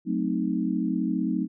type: chord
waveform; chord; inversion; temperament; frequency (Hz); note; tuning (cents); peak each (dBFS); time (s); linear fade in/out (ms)
sine; F# diminished seventh; none; equal with one note detuned; 185 / 220 / 259.5 / 311.1; F#3 / A3 / C4 / Eb4; 0 / 0 / -14 / 0; -29; 0.05-1.48; 50
effects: none